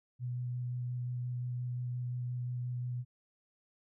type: tone with vibrato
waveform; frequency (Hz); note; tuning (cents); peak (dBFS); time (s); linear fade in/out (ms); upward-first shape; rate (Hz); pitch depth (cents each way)
sine; 123.47; B2; 0; -34; 0.19-3.05; 50; square; 5.7; 8
effects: none